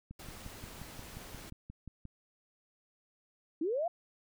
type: click train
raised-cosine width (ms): 5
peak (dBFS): -33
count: 12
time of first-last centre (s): 0.11-2.053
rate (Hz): 5.66
type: noise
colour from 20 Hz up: pink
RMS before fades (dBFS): -49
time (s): 0.19-1.5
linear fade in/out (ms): 5
type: linear sweep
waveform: sine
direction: up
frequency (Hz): 293.7 to 716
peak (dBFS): -30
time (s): 3.61-3.88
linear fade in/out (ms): 5
effects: none